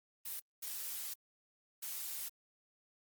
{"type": "noise bursts at uneven times", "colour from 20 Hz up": "blue", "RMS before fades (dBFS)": -42, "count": 3, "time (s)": [[0.25, 0.4], [0.62, 1.14], [1.82, 2.29]], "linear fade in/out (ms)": 10, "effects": ["Opus 24 kbps"]}